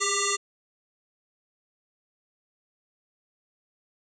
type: tone with frequency modulation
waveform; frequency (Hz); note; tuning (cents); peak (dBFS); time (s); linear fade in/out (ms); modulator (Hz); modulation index
sine; 2759; F7; -22; -23; 0-0.37; 20; 791; 6.2
effects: none